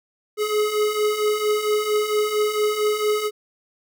square beating tone pair, 419.8 / 424.2 Hz, G#4 / G#4, +19 / +37 cents, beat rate 4.4 Hz, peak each -26 / -21 dBFS, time 0.37-3.31 s, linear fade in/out 50 ms, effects none

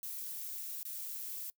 violet noise with dropouts, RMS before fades -42 dBFS, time 0.03-1.5 s, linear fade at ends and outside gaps 1 ms, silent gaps 0.83-0.852 s, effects noise-tail reverb RT60 0.1 s tail -22 dB re dry

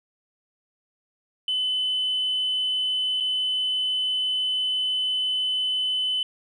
sine tone with dropouts, 3022 Hz, F#7, 36 cents sharp, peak -21 dBFS, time 1.48-6.23 s, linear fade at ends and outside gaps 2 ms, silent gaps 3.202-3.206 s, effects tanh soft clip ceiling -18 dBFS

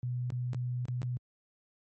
sine tone with dropouts, 123.7 Hz, B2, 3 cents sharp, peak -30 dBFS, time 0.03-1.17 s, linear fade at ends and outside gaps 0 ms, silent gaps 0.303-0.321 / 0.533-0.546 / 0.854-0.884 / 1.018-1.03 s, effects high-pass 80 Hz 12 dB/octave + MP3 32 kbps

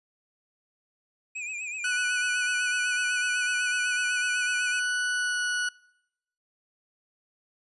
square tone with vibrato, 2473 Hz, D#7, 11 cents flat, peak -33 dBFS, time 1.35-4.8 s, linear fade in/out 10 ms, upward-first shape sine, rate 8 Hz, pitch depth 73 cents each way
40% pulse tone with pitch glide, 1480 to 1470.6 Hz, F#6 to F#6, 0 to -11 cents, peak -25 dBFS, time 1.84-5.69 s, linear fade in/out 5 ms, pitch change -11 cents, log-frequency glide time 5.14-5.39 s
effects noise-tail reverb RT60 0.8 s tail -24 dB re dry + resampled to 24000 Hz

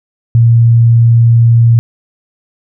sine tone, 116.54 Hz, A#2, in tune, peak -3 dBFS, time 0.35-1.79 s, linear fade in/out 0 ms, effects none

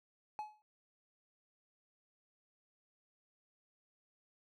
triangle tone with exponential decay, 850 Hz, G#5, 40 cents sharp, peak -34 dBFS, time 0.39-0.62 s, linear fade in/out 0 ms, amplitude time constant 49 ms, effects none

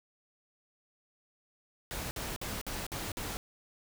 pink noise bursts, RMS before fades -38 dBFS, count 6, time 1.91-3.37 s, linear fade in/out 0 ms, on 200 ms, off 52 ms, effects none

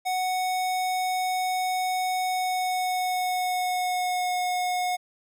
square tone with pitch glide, 740 to 725.6 Hz, F#5 to F#5, 0 to -34 cents, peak -25 dBFS, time 0.05-4.97 s, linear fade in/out 20 ms, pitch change -34 cents, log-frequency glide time 2.26-4.35 s, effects none

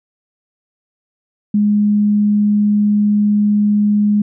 sine tone, 207.7 Hz, G#3, in tune, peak -10 dBFS, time 1.54-4.22 s, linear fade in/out 5 ms, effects none

